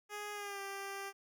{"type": "tone with pitch glide", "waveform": "10% pulse", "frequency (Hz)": [415.3, 394.3], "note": ["G#4", "G4"], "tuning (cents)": [0, 10], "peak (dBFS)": -33, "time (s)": [0.09, 1.13], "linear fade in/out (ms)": 50, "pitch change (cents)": -90, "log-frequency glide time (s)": [0.33, 0.61], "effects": []}